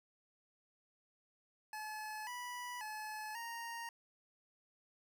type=tone with pitch steps; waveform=25% pulse; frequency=858 / 981 / 858 / 931 Hz; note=A5 / B5 / A5 / A#5; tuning=-44 / -12 / -44 / -2 cents; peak=-39 dBFS; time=1.73-3.89 s; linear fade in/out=2 ms; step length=540 ms; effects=none